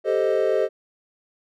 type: chord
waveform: triangle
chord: A half-diminished seventh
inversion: third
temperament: equal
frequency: 392 / 440 / 523.3 / 622.3 Hz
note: G4 / A4 / C5 / Eb5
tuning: 0 / 0 / 0 / 0 cents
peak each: -22 dBFS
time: 0.04-0.69 s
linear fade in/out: 50 ms
effects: none